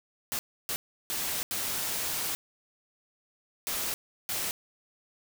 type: noise bursts at uneven times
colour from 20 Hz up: white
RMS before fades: -32 dBFS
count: 6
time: 0.32-0.39 / 0.69-0.76 / 1.1-1.43 / 1.51-2.35 / 3.67-3.94 / 4.29-4.51 s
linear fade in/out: 0 ms
effects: none